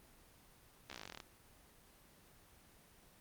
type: slowing click train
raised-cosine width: 0.2 ms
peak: -29 dBFS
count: 16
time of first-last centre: 0.9-1.202 s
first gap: 14 ms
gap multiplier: 1.05
effects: pink hiss -64 dBFS RMS until 3.2 s + Opus 24 kbps